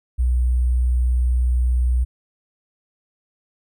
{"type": "tone with sample-and-hold", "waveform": "sine", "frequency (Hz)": 61.7, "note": "B1", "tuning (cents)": -1, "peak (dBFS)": -15, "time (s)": [0.18, 2.05], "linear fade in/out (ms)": 20, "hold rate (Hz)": 8820, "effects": []}